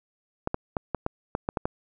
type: clicks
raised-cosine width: 1 ms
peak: -12 dBFS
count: 9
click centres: 0.474 / 0.544 / 0.768 / 0.947 / 1.064 / 1.351 / 1.489 / 1.572 / 1.655 s
effects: none